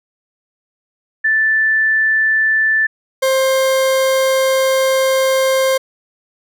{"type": "tone pair in turn", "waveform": ["sine", "40% pulse"], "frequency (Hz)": [1760, 528.6], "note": ["A6", "C5"], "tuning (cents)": [0, 18], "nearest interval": "octave + major sixth", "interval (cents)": 2082, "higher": "first", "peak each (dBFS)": -11, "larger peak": "neither", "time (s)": [[1.24, 2.87], [3.22, 5.78]], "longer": "second", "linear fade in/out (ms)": 10, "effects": []}